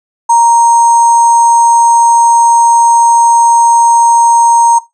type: tone with sample-and-hold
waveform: sine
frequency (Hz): 933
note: A#5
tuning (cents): +1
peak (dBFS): -3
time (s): 0.29-4.79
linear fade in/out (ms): 10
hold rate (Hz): 7350
effects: noise-tail reverb RT60 0.2 s tail -17 dB re dry + resampled to 24000 Hz